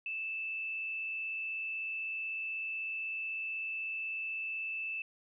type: tone with frequency modulation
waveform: sine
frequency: 2637 Hz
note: E7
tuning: in tune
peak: -35 dBFS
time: 0.06-5.02 s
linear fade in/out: 2 ms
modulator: 96.1 Hz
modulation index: 0.38
effects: none